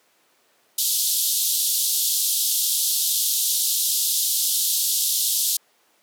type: band-pass noise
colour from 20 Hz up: white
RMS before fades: -22 dBFS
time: 0.78-5.57 s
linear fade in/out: 5 ms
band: 3300 to 15000 Hz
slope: 48 dB/octave
effects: pink hiss -61 dBFS RMS until 6.02 s + high-pass 400 Hz 12 dB/octave